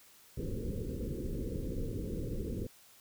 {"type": "low-pass noise", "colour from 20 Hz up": "pink", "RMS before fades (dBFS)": -37, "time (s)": [0.37, 2.67], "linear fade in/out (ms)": 5, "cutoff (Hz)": 520, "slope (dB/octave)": 96, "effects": ["white hiss -60 dBFS RMS until 3 s"]}